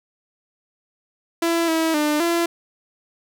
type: tone with pitch steps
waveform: sawtooth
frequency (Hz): 335.2 / 323.8 / 299.7 / 339.4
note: E4 / E4 / D4 / F4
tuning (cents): +29 / -31 / +35 / -49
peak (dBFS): -14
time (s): 1.42-2.46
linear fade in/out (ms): 5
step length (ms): 260
effects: none